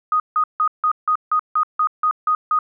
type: tone bursts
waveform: sine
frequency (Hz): 1244.5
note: D#6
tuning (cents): 0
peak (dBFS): -14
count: 11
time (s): 0.12-2.589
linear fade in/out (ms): 2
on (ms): 79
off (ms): 160
effects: none